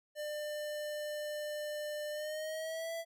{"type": "tone with pitch glide", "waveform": "square", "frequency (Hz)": [598, 663.5], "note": ["D5", "E5"], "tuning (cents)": [31, 11], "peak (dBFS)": -38, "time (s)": [0.15, 3.05], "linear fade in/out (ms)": 50, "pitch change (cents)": 180, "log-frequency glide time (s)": [2.11, 2.94], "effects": []}